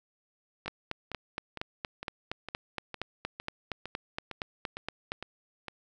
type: two click trains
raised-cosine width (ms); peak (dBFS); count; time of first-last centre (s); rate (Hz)
0.3; -17 / -22; 20 / 12; 0.68-5.119 / 0.66-5.683; 4.28 / 2.19
effects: none